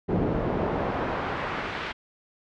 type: noise with band-pass filter sweep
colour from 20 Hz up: brown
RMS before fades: -28 dBFS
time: 0.08-1.93 s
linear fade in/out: 20 ms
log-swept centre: 340 to 2500 Hz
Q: 0.81
effects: low-pass 4000 Hz 12 dB/octave